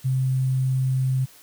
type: tone with sample-and-hold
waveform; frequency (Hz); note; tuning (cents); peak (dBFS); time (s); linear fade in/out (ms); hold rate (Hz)
sine; 130.81; C3; 0; -19; 0.04-1.26; 20; 8820
effects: white hiss -50 dBFS RMS until 1.42 s